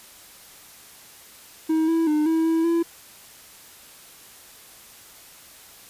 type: tone with pitch steps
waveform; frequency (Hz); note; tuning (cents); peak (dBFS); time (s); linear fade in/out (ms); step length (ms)
triangle; 318 / 328.3 / 302.6 / 323.7 / 326.2 / 336; D#4 / E4 / D#4 / E4 / E4 / E4; +38 / -7 / -48 / -31 / -18 / +33; -16; 1.69-2.83; 10; 190
effects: white hiss -47 dBFS RMS until 5.89 s + resampled to 32000 Hz